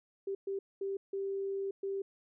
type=tone bursts at uneven times; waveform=sine; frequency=392 Hz; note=G4; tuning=in tune; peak=-33 dBFS; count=5; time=0.27-0.35 / 0.47-0.59 / 0.81-0.97 / 1.13-1.71 / 1.83-2.02 s; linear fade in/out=5 ms; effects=none